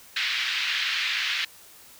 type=band-pass noise; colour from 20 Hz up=pink; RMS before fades=-27 dBFS; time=0.16-1.45 s; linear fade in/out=5 ms; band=1800 to 4100 Hz; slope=24 dB/octave; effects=white hiss -50 dBFS RMS until 1.99 s